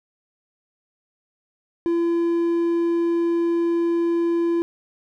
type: tone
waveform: triangle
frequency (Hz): 339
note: E4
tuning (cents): +49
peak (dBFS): -16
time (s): 1.86-4.62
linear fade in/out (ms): 0
effects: none